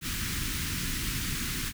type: band-stop noise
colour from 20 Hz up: pink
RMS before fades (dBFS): -32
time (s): 0.01-1.73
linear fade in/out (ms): 50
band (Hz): 290 to 1400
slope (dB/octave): 24
effects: none